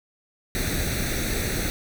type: noise with comb filter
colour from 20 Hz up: pink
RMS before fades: -26 dBFS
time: 0.55-1.7 s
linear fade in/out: 0 ms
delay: 0.49 ms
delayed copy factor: +0.75
effects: none